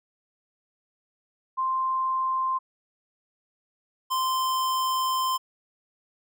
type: tone pair in turn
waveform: sine / square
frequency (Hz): 1046.5 / 1039.3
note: C6 / C6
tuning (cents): 0 / -12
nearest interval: unison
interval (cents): 12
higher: first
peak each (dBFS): -23 / -24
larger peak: first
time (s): 1.57-2.59 / 4.1-5.38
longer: second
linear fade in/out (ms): 20
effects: none